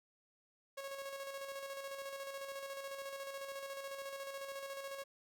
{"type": "tone with tremolo", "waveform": "sawtooth", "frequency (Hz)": 550, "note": "C#5", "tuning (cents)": -14, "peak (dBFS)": -38, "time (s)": [0.77, 5.04], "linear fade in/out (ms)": 10, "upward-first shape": "square", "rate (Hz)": 14, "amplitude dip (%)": 40, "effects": []}